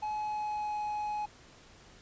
triangle tone with pitch glide, 850 to 840.7 Hz, G#5 to G#5, +40 to +21 cents, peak -30 dBFS, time 0.02-1.26 s, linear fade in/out 10 ms, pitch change -19 cents, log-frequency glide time 0.12-0.76 s, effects pink hiss -56 dBFS RMS until 2.01 s + resampled to 16000 Hz

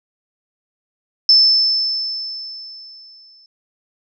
sine tone with exponential decay, 5274 Hz, E8, in tune, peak -6 dBFS, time 1.29-3.46 s, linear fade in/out 2 ms, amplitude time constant 470 ms, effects none

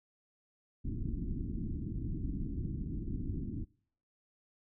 pink low-pass noise, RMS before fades -37 dBFS, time 0.84-3.65 s, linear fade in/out 20 ms, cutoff 320 Hz, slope 48 dB/octave, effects noise-tail reverb RT60 0.6 s tail -26 dB re dry

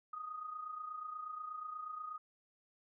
sine tone with amplitude modulation, 1244.5 Hz, D#6, in tune, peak -39 dBFS, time 0.13-2.18 s, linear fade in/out 5 ms, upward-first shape sine, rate 28.3 Hz, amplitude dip 60%, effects none

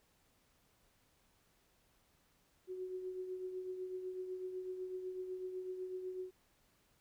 sine tone with tremolo, 370 Hz, F#4, in tune, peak -38 dBFS, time 2.67-6.31 s, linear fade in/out 50 ms, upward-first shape triangle, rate 8 Hz, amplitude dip 55%, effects pink hiss -73 dBFS RMS until 7 s

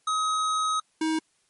square tone pair in turn, 1267 / 317.3 Hz, D#6 / D#4, +31 / +34 cents, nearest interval 2 octaves, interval 2397 cents, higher first, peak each -24 dBFS, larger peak neither, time 0.07-0.8 / 1.01-1.19 s, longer first, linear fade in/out 5 ms, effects white hiss -68 dBFS RMS until 1.49 s + MP3 48 kbps

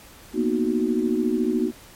sine chord, B major seventh, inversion third, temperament equal, 233.1 / 246.9 / 311.1 / 370 Hz, A#3 / B3 / D#4 / F#4, 0 / 0 / 0 / 0 cents, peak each -25 dBFS, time 0.33-1.72 s, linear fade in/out 50 ms, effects pink hiss -47 dBFS RMS until 1.95 s + MP3 64 kbps

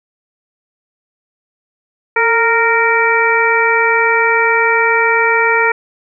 harmonic tone with a mistuned harmonic, 463.6 Hz, A#4, 10 cents flat, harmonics 1 / 2 / 3 / 4 / 5, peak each -16 / -16 / -16 / -16 / -16 dBFS, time 2.16-5.72 s, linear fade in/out 5 ms, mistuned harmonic 1, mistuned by -45 cents, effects none

